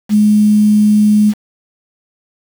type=tone with quantisation; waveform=sine; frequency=210.4 Hz; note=G#3; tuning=23 cents sharp; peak=-6 dBFS; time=0.09-1.34 s; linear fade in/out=50 ms; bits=5; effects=none